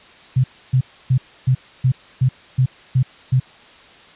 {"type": "tone bursts", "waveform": "sine", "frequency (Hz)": 128.9, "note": "C3", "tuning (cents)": -26, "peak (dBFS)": -11, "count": 9, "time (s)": [0.36, 3.4], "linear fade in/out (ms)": 10, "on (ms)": 80, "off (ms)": 290, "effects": ["white hiss -45 dBFS RMS until 4.15 s", "resampled to 8000 Hz"]}